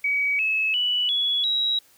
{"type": "tone with pitch steps", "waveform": "sine", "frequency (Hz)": [2268, 2590, 2958, 3379, 3859], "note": ["C#7", "E7", "F#7", "G#7", "B7"], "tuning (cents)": [39, -31, -1, 29, -41], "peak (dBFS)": -20, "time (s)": [0.04, 1.79], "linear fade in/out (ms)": 5, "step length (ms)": 350, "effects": ["white hiss -57 dBFS RMS until 1.97 s"]}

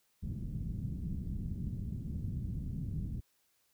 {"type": "low-pass noise", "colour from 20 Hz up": "white", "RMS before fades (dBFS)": -38, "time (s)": [0.22, 3.21], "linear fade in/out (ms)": 20, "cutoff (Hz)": 180, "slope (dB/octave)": 24, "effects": ["white hiss -74 dBFS RMS until 3.73 s"]}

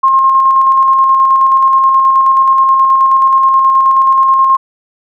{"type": "tone with tremolo", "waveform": "sine", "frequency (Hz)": 1067, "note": "C6", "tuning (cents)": 34, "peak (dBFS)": -4, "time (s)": [0.03, 4.57], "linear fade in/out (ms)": 10, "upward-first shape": "square", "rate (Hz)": 9.4, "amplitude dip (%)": 25, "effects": []}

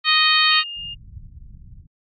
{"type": "harmonic tone", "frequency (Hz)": 622.3, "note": "D#5", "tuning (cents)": 0, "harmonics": [2, 3, 4, 5, 6, 7], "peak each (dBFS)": [-21, -21, -21, -21, -21, -21], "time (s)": [0.04, 0.64], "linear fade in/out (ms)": 50}
{"type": "tone", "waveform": "sine", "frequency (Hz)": 2824, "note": "F7", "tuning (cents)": 19, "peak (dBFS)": -29, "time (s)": [0.5, 0.95], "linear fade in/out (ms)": 20}
{"type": "low-pass noise", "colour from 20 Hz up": "pink", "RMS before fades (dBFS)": -41, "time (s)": [0.76, 1.87], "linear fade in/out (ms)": 10, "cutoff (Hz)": 140, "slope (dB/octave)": 24}
{"effects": ["AAC 64 kbps"]}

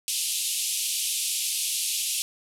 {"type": "band-pass noise", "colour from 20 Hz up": "white", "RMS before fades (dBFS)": -28, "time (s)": [0.08, 2.22], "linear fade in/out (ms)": 0, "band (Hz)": [2600, 12000], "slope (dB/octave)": 48, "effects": []}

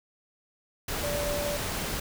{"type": "tone in noise", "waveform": "sine", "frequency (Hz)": 582, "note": "D5", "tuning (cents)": -16, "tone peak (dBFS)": -30, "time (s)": [1.03, 1.57], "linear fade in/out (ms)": 5, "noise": "pink", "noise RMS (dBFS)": -32, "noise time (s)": [0.88, 2], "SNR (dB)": -1, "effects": []}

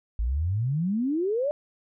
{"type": "exponential sweep", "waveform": "sine", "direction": "up", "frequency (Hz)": [52.3, 608], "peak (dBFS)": -23, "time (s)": [0.19, 1.51], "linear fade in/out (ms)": 0, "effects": []}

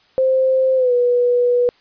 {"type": "tone with pitch glide", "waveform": "sine", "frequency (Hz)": [523.3, 488.3], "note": ["C5", "B4"], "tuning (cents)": [0, -20], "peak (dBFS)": -12, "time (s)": [0.18, 1.69], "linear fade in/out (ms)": 0, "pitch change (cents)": -120, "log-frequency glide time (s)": [0.76, 0.93], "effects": ["white hiss -55 dBFS RMS until 1.8 s", "resampled to 11025 Hz"]}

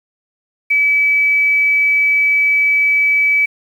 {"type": "tone", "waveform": "sine", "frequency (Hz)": 2293, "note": "D7", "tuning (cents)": -42, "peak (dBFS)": -10, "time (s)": [0.7, 3.46], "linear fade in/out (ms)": 10, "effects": ["7-bit"]}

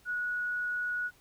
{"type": "tone", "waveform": "sine", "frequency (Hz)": 1462, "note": "F#6", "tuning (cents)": -21, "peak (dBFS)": -30, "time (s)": [0.05, 1.11], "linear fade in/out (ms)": 50, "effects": ["pink hiss -62 dBFS RMS until 1.2 s"]}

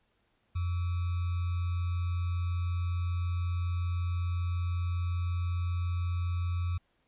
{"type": "tone with sample-and-hold", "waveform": "sine", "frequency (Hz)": 87.31, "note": "F2", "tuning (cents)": 0, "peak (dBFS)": -28, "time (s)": [0.55, 6.78], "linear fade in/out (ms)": 10, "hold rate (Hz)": 1225, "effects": ["pink hiss -73 dBFS RMS until 7.07 s", "resampled to 8000 Hz"]}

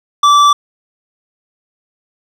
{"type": "tone with hard clipping", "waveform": "sine", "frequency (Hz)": 1162, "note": "D6", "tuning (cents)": -19, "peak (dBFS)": -7, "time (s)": [0.23, 0.53], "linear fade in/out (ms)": 5, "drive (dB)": 10, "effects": []}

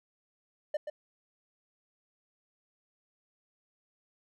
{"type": "tone with echo", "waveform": "triangle", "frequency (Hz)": 600, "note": "D5", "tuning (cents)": 37, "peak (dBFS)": -26, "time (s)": [0.74, 0.77], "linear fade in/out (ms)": 5, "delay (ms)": 130, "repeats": 1, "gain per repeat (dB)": -7, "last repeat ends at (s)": 0.9, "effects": []}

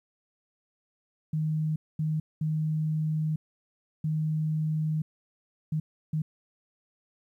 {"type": "tone bursts at uneven times", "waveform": "sine", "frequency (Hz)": 155.56, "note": "D#3", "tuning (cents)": 0, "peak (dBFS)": -25, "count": 6, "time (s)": [[1.33, 1.76], [1.99, 2.2], [2.41, 3.36], [4.04, 5.02], [5.72, 5.8], [6.13, 6.22]], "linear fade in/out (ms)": 5, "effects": ["11-bit"]}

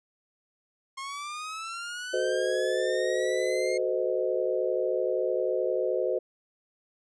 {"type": "linear sweep", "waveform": "sawtooth", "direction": "up", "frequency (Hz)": [1069, 2139], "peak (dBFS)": -31, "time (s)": [0.97, 3.78], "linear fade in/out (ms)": 10}
{"type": "chord", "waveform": "sine", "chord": "F# diminished seventh", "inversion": "none", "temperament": "equal with one note detuned", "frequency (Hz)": [370, 440, 513.1, 622.3], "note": ["F#4", "A4", "C5", "Eb5"], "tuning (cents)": [0, 0, -34, 0], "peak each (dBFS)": [-30, -33, -28, -32], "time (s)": [2.13, 6.19], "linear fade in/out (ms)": 10}
{"effects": ["resampled to 22050 Hz"]}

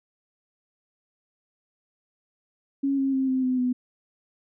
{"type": "tone with pitch steps", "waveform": "sine", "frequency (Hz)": [275.9, 270.5, 265.3, 260.1, 255.1, 250.1], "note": ["C#4", "C#4", "C4", "C4", "C4", "B3"], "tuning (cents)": [-8, -42, 24, -10, -44, 22], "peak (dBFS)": -21, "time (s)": [2.83, 3.73], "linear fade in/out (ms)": 10, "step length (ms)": 150, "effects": []}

